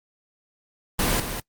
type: noise with echo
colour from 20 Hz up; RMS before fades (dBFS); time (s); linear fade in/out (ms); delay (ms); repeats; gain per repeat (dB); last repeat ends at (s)
pink; -22; 0.99-1.2; 2; 200; 1; -8; 1.4
effects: noise-tail reverb RT60 0.1 s tail -25 dB re dry + Opus 24 kbps